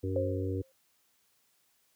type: harmonic tone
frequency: 94.4 Hz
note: F#2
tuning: 35 cents sharp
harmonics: 1 / 3 / 4 / 5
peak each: -32 / -37 / -38 / -39 dBFS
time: 0.03-0.62 s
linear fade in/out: 10 ms
type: tone with exponential decay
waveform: sine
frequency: 531 Hz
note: C5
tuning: 25 cents sharp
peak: -26 dBFS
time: 0.16-0.72 s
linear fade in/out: 2 ms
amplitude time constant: 120 ms
effects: white hiss -71 dBFS RMS until 1.95 s + high-pass 60 Hz 12 dB/octave